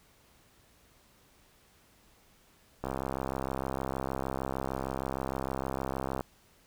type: click train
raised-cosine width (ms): 1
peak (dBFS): -19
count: 225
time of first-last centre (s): 2.84-6.208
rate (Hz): 66.5
effects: pink hiss -63 dBFS RMS until 6.66 s